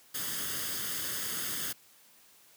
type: noise with comb filter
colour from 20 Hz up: white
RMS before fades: -35 dBFS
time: 0.14-1.73 s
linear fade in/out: 10 ms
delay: 0.61 ms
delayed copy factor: +0.65
effects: white hiss -60 dBFS RMS until 2.56 s + high-pass 80 Hz 12 dB/octave